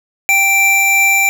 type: tone pair together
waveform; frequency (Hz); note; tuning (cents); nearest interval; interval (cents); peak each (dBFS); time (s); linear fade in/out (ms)
square; 783.9 / 2349; G5 / D7; 0 / 0; octave + perfect fifth; 1900; -20 / -10; 0.29-1.29; 0
effects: none